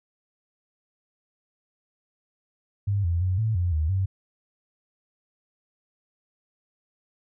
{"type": "tone with pitch steps", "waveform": "sine", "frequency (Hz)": [100.6, 85.3, 92.4, 110.5, 88.4, 77.5, 95.5], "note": ["G2", "F2", "F#2", "A2", "F2", "D#2", "G2"], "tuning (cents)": [45, -40, -2, 8, 22, -6, -45], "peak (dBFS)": -21, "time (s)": [2.87, 4.06], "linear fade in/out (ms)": 10, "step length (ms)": 170, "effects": []}